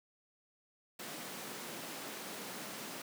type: high-pass noise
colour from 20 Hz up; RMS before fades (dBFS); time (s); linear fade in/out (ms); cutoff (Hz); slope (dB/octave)
pink; -45; 0.99-3.02; 5; 180; 24
effects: none